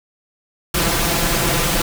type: noise with comb filter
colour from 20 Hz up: pink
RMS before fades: -18 dBFS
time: 0.74-1.82 s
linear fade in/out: 5 ms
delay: 5.9 ms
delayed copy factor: +0.65
effects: none